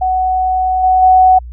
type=tone with level steps; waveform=sine; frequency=745 Hz; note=F#5; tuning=12 cents sharp; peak=-11 / -7 / -4 dBFS; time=0.01-1.39 s; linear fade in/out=10 ms; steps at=0.83 / 1.02 s; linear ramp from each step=10 ms; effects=added 60 Hz sine -26 dBFS peak until 1.52 s